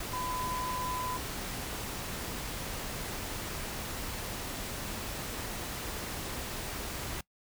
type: tone in noise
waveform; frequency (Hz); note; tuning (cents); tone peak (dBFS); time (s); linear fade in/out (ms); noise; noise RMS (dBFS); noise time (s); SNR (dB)
sine; 1005; B5; +30; -34; 0.13-1.17; 5; pink; -38; 0-7.21; +1
effects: noise-tail reverb RT60 0.1 s tail -22 dB re dry